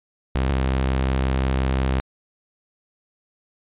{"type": "tone pair in turn", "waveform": "sawtooth", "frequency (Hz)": [65.41, 65.68], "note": ["C2", "C2"], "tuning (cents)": [0, 7], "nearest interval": "unison", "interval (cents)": 7, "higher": "second", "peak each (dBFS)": -15, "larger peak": "neither", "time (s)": [[0.35, 0.5], [0.5, 2]], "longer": "second", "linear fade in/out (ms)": 0, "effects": ["resampled to 8000 Hz"]}